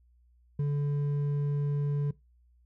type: tone with hard clipping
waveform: sine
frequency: 144.3 Hz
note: D3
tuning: 30 cents flat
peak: -27 dBFS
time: 0.59-2.11 s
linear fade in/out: 5 ms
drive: 4 dB
effects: noise-tail reverb RT60 0.2 s tail -21 dB re dry + added 60 Hz sine -60 dBFS peak until 2.65 s